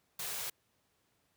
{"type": "band-stop noise", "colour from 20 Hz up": "white", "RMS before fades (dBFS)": -39, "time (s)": [0.19, 0.5], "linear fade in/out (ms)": 5, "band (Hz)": [200, 340], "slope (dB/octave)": 96, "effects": ["pink hiss -75 dBFS RMS until 1.36 s", "high-pass 80 Hz 12 dB/octave"]}